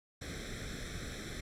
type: noise with comb filter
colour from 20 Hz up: pink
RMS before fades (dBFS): -42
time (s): 0.21-1.41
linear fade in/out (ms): 10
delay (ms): 0.53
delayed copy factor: +0.85
effects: low-pass 8000 Hz 12 dB/octave